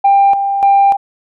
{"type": "tone with tremolo", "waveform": "sine", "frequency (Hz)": 794, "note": "G5", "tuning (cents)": 22, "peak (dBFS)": -4, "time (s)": [0.04, 0.97], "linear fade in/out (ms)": 10, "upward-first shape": "square", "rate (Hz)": 1.7, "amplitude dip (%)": 60, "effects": ["tanh soft clip ceiling -3 dBFS"]}